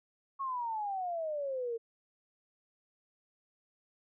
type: exponential sweep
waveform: sine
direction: down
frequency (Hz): 1108.7 to 451.4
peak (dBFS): -33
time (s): 0.39-1.78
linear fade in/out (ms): 20
effects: none